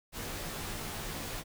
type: noise with comb filter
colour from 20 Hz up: pink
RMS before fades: -39 dBFS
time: 0.12-1.44 s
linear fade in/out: 50 ms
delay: 16 ms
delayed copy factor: -0.85
effects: none